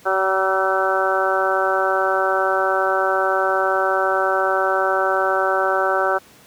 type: harmonic tone with a mistuned harmonic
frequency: 190.4 Hz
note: F#3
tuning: 50 cents sharp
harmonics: 2 / 3 / 4 / 5 / 6 / 7 / 8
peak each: -24 / -22 / -23 / -27 / -28 / -23 / -24 dBFS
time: 0.05-6.19 s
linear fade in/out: 20 ms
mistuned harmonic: 6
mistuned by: +25 cents
effects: pink hiss -48 dBFS RMS until 6.46 s + high-pass 100 Hz 12 dB/octave